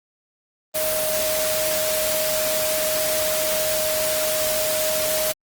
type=tone in noise; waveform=sine; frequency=622.3 Hz; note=D#5; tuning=in tune; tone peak=-23 dBFS; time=0.74-5.33 s; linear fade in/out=20 ms; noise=white; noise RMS=-24 dBFS; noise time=0.74-5.33 s; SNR=-2 dB; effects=Opus 24 kbps